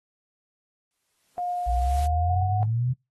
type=noise with exponential growth; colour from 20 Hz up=white; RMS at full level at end=-40 dBFS; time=0.91-2.06 s; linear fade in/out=0 ms; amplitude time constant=250 ms
type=tone with pitch glide; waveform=sine; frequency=712 to 736.3 Hz; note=F5 to F#5; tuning=+33 to -9 cents; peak=-26 dBFS; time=1.38-2.63 s; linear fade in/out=0 ms; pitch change=+58 cents; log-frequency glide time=2.26-2.42 s
type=exponential sweep; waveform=sine; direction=up; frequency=57.2 to 130.81 Hz; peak=-22 dBFS; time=1.66-2.94 s; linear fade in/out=20 ms
effects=noise-tail reverb RT60 0.2 s tail -22 dB re dry + AAC 32 kbps